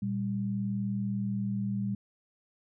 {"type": "tone pair together", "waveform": "sine", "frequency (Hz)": [117.9, 198.28], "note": ["A#2", "G3"], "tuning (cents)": [20, 20], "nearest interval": "major sixth", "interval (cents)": 900, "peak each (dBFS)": [-34, -30], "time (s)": [0.02, 1.95], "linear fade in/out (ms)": 5, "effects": []}